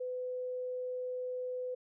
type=tone; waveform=sine; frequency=503 Hz; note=B4; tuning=32 cents sharp; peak=-35 dBFS; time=0-1.75 s; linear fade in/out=10 ms; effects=none